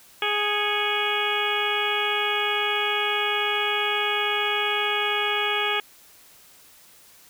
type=harmonic tone with a mistuned harmonic; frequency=415.3 Hz; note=G#4; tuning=in tune; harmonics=1 / 2 / 3 / 4 / 5 / 6 / 7 / 8; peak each=-30 / -30 / -30 / -30 / -30 / -30 / -30 / -30 dBFS; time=0.22-5.8 s; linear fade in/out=2 ms; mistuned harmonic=5; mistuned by=+100 cents; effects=white hiss -52 dBFS RMS until 7.29 s